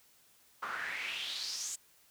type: noise with band-pass filter sweep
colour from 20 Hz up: pink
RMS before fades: -39 dBFS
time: 0.62-1.76 s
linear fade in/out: 10 ms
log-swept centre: 1200 to 7600 Hz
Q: 4.7
effects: white hiss -65 dBFS RMS until 2.1 s